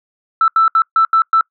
sine tone bursts at uneven times, 1325 Hz, E6, 9 cents sharp, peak -7 dBFS, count 6, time 0.41-0.48 / 0.56-0.68 / 0.75-0.82 / 0.96-1.05 / 1.13-1.22 / 1.33-1.41 s, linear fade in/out 2 ms, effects noise-tail reverb RT60 0.1 s tail -26 dB re dry + tanh soft clip ceiling -3 dBFS

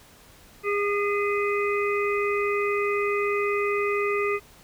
harmonic tone with a mistuned harmonic, 408 Hz, G#4, 31 cents flat, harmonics 1 / 3 / 5 / 6, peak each -24 / -29 / -31 / -32 dBFS, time 0.63-4.4 s, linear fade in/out 50 ms, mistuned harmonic 6, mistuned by +38 cents, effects pink hiss -52 dBFS RMS until 4.63 s

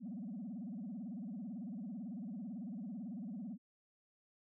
sine tone with vibrato, 214.8 Hz, A3, 41 cents flat, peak -40 dBFS, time 0-3.58 s, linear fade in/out 50 ms, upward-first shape sine, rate 18 Hz, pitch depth 290 cents each way, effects tanh soft clip ceiling -39 dBFS

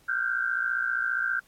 sine tone cluster, 1401 / 1523 / 1578 Hz, F6 / F#6 / G6, +5 / +50 / +11 cents, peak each -29 dBFS, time 0.08-1.4 s, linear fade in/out 10 ms, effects pink hiss -61 dBFS RMS until 1.47 s + MP3 64 kbps

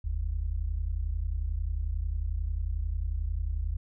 sine tone pair together, 45.33 / 76.5 Hz, F#1 / D#2, -35 / -29 cents, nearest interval major sixth, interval 906 cents, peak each -30 / -31 dBFS, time 0.04-3.77 s, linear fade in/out 10 ms, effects none

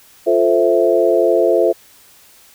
sine chord, F major seventh, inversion none, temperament equal, 349.2 / 440 / 523.3 / 659.3 Hz, F4 / A4 / C5 / E5, 0 / 0 / 0 / 0 cents, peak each -16 dBFS, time 0.26-1.73 s, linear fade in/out 20 ms, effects white hiss -47 dBFS RMS until 2.54 s

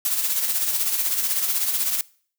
blue noise with tremolo, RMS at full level -21 dBFS, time 0.05-2.01 s, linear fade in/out 2 ms, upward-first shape sine, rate 16 Hz, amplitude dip 50%, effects noise-tail reverb RT60 0.5 s tail -23 dB re dry

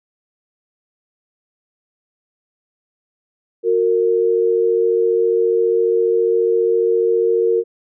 sine tone pair together, 364.3 / 459 Hz, F#4 / A#4, -27 / -27 cents, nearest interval major third, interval 400 cents, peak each -18 / -14 dBFS, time 3.63-7.64 s, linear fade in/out 50 ms, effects none

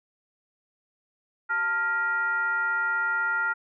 sine tone with frequency modulation, 1400 Hz, F6, 4 cents sharp, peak -23 dBFS, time 1.49-3.54 s, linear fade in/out 20 ms, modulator 508 Hz, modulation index 0.6, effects none

